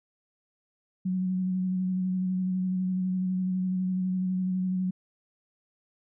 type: tone with vibrato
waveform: sine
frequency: 185 Hz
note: F#3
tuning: in tune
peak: -25 dBFS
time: 1.05-4.91 s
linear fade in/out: 10 ms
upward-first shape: square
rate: 12 Hz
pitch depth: 16 cents each way
effects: none